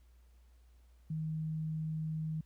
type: tone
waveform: sine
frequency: 157.3 Hz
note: D#3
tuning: 19 cents sharp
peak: -34 dBFS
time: 1.1-2.41 s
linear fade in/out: 5 ms
effects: added 60 Hz sine -59 dBFS peak until 2.45 s + pink hiss -75 dBFS RMS until 2.45 s